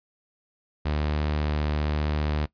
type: tone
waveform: sawtooth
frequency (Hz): 75.1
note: D2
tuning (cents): +39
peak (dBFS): -20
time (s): 0.85-2.46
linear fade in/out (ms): 10
effects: noise-tail reverb RT60 0.1 s tail -19 dB re dry + resampled to 11025 Hz